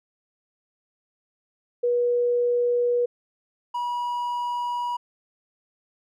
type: tone pair in turn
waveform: sine / triangle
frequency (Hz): 484 / 968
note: B4 / B5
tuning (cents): -35 / -35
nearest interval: octave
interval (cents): 1200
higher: second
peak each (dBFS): -19 / -23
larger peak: first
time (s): 1.83-3.06 / 3.74-4.97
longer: neither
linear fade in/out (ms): 10
effects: none